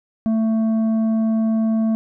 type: tone with tanh clipping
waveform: triangle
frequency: 222.1 Hz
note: A3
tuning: 16 cents sharp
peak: -17 dBFS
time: 0.26-1.95 s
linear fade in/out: 0 ms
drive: 11 dB
effects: none